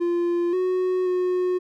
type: tone with pitch steps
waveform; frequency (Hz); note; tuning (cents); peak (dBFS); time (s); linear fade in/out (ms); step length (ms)
triangle; 346.3 / 368.2 / 363.5; F4 / F#4 / F#4; -15 / -8 / -31; -18; 0-1.59; 20; 530
effects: none